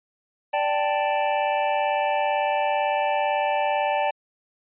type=chord; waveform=square; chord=D suspended fourth; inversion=none; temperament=just; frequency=587.3 / 783.1 / 881 Hz; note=D5 / G5 / A5; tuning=0 / -2 / +2 cents; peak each=-26 dBFS; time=0.53-4.11 s; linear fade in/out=10 ms; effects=resampled to 8000 Hz